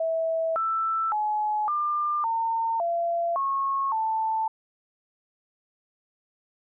sine tone with pitch steps, 652 / 1326 / 848 / 1196 / 909 / 682 / 1093 / 884 Hz, E5 / E6 / G#5 / D6 / A#5 / F5 / C#6 / A5, -19 / +10 / +36 / +31 / -44 / -41 / -25 / +8 cents, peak -23 dBFS, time 0-4.48 s, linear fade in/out 5 ms, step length 560 ms, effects none

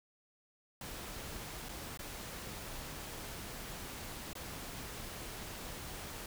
pink noise with dropouts, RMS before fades -45 dBFS, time 0.81-6.26 s, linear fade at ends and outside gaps 2 ms, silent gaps 1.687-1.691 / 1.974-1.991 / 4.332-4.352 s, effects none

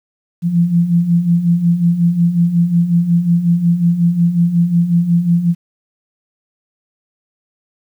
sine beating tone pair, 167.7 / 173.2 Hz, E3 / F3, +30 / -14 cents, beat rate 5.5 Hz, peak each -17 / -11 dBFS, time 0.42-5.55 s, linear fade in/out 50 ms, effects 8-bit

